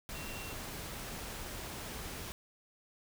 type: tone in noise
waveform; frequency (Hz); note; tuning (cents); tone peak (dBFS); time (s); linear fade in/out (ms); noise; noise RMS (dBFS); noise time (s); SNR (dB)
sine; 2738; F7; -35; -48; 0.15-0.53; 0; pink; -43; 0.09-2.32; -8
effects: none